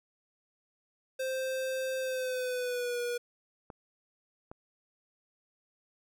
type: tone with pitch glide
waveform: square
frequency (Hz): 523 to 482.4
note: C5 to B4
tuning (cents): -1 to -41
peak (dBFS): -32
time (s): 1.19-3.18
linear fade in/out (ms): 10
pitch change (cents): -140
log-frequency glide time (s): 1.99-3
type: clicks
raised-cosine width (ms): 1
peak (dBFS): -30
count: 2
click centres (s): 3.702 / 4.515
effects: none